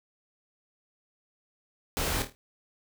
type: noise with echo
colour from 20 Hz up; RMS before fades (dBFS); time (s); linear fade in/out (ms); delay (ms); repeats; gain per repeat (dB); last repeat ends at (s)
pink; -30; 1.97-2.22; 0; 26; 5; -7; 2.35
effects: none